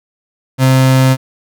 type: tone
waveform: 35% pulse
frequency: 131.2 Hz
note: C3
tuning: 5 cents sharp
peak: -5 dBFS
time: 0.58-1.17 s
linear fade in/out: 50 ms
effects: none